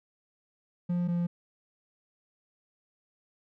triangle tone pair in turn, 175.7 / 173.38 Hz, F3 / F3, +11 / -12 cents, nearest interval unison, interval 23 cents, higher first, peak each -24 dBFS, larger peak neither, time 0.89-1.08 / 1.08-1.27 s, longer neither, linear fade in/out 10 ms, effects none

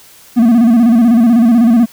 triangle tone with vibrato, 233.1 Hz, A#3, in tune, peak -3 dBFS, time 0.36-1.86 s, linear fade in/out 20 ms, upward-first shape square, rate 16 Hz, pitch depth 78 cents each way, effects white hiss -41 dBFS RMS until 1.92 s

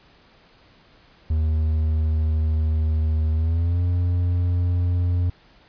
triangle tone with pitch glide, 78.3 to 88.4 Hz, D#2 to F2, +11 to +22 cents, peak -16 dBFS, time 1.3-5.3 s, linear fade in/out 5 ms, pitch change +211 cents, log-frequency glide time 3.33-3.81 s, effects pink hiss -54 dBFS RMS until 5.68 s + resampled to 11025 Hz

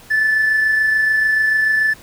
triangle tone with amplitude modulation, 1748 Hz, A6, 12 cents flat, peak -8 dBFS, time 0.1-1.94 s, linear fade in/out 20 ms, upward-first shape sine, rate 26.9 Hz, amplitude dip 40%, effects tanh soft clip ceiling -9 dBFS + pink hiss -43 dBFS RMS until 2.02 s

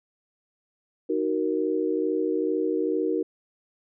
sine chord, D# minor, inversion none, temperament just, 311.1 / 373.4 / 466.7 Hz, D#4 / F#4 / A#4, 0 / +16 / +2 cents, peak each -27 dBFS, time 1.09-3.23 s, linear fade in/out 10 ms, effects none

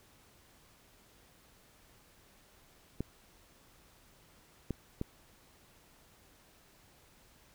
clicks, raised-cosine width 3 ms, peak -21 dBFS, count 3, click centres 3.006 / 4.707 / 5.014 s, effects pink hiss -63 dBFS RMS until 7.54 s

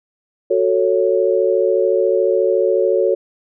sine chord, F# minor, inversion none, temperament just, 370 / 444 / 555 Hz, F#4 / A4 / C#5, 0 / +16 / +2 cents, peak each -17 dBFS, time 0.5-3.15 s, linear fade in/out 10 ms, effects none

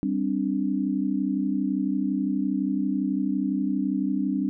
sine chord, G suspended fourth, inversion none, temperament equal, 196 / 261.6 / 293.7 Hz, G3 / C4 / D4, 0 / 0 / 0 cents, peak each -27 dBFS, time 0.03-4.49 s, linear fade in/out 0 ms, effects none

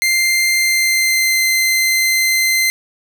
sawtooth tone with pitch glide, 2093 to 2073 Hz, C7 to C7, 0 to -17 cents, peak -9 dBFS, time 0.02-2.7 s, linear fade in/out 0 ms, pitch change -17 cents, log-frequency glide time 0.52-1.43 s, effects none

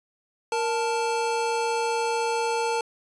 square tone pair together, 466.2 / 882.1 Hz, A#4 / A5, 0 / +4 cents, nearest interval major seventh, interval 1104 cents, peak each -27 / -27 dBFS, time 0.52-2.81 s, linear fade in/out 2 ms, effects resampled to 22050 Hz

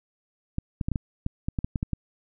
clicks, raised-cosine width 5 ms, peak -14 dBFS, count 12, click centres 0.584 / 0.812 / 0.885 / 0.917 / 0.958 / 1.264 / 1.485 / 1.588 / 1.645 / 1.758 / 1.829 / 1.933 s, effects none

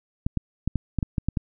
clicks, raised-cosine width 5 ms, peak -11 dBFS, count 9, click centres 0.265 / 0.373 / 0.676 / 0.757 / 0.987 / 1.028 / 1.182 / 1.286 / 1.372 s, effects none

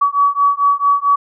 sine beating tone pair, 1134 / 1138.5 Hz, C#6 / C#6, +39 / +46 cents, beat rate 4.5 Hz, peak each -14 dBFS, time 0.01-1.16 s, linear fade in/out 10 ms, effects none

